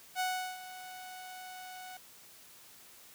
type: tone with ADSR envelope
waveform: sawtooth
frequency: 740 Hz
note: F#5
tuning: in tune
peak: -26 dBFS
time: 0.15-1.97 s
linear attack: 50 ms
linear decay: 370 ms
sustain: -15 dB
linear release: 3 ms
effects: white hiss -56 dBFS RMS until 3.14 s + high-pass 60 Hz 12 dB/octave